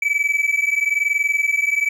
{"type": "tone pair together", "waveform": "triangle", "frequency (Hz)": [2286, 2307], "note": ["D7", "D7"], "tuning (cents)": [-47, -31], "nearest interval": "unison", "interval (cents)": 16, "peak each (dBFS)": -18, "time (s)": [0.02, 1.89], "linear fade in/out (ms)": 5, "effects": []}